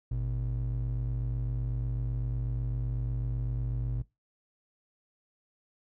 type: ring-modulated tone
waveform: triangle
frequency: 87.2 Hz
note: F2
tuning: 2 cents flat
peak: -24 dBFS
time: 0.11-4.02 s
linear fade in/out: 5 ms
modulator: 34 Hz
effects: noise-tail reverb RT60 0.2 s tail -20 dB re dry